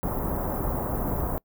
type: band-stop noise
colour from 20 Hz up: pink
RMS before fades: -28 dBFS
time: 0.03-1.38 s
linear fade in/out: 0 ms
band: 1100 to 15000 Hz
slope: 24 dB/octave
effects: noise-tail reverb RT60 0.1 s tail -25 dB re dry